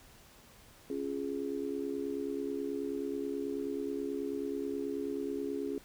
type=chord; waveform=sine; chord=Db major; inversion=none; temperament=just; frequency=277.2 / 346.5 / 415.8 Hz; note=Db4 / F4 / Ab4; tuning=0 / -14 / +2 cents; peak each=-37 / -40 / -37 dBFS; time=0.9-5.78 s; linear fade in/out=2 ms; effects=pink hiss -58 dBFS RMS until 5.84 s